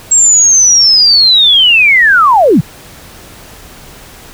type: linear sweep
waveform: sine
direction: down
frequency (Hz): 7610 to 115.5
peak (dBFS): -3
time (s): 0.11-2.61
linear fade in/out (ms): 10
effects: pink hiss -34 dBFS RMS until 4.33 s